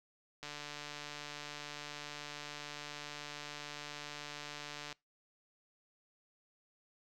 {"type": "click train", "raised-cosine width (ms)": 0.2, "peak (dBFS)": -27, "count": 662, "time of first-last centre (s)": [0.43, 4.927], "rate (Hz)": 147, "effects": ["noise-tail reverb RT60 0.2 s tail -24 dB re dry"]}